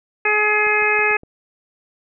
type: harmonic tone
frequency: 422.2 Hz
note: G#4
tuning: 29 cents sharp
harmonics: 1 / 2 / 3 / 4 / 5 / 6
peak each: -22 / -24 / -25 / -21 / -21 / -19 dBFS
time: 0.25-1.17 s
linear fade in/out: 5 ms
type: clicks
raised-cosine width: 2 ms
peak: -28 dBFS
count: 5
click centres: 0.668 / 0.823 / 0.992 / 1.111 / 1.234 s
effects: none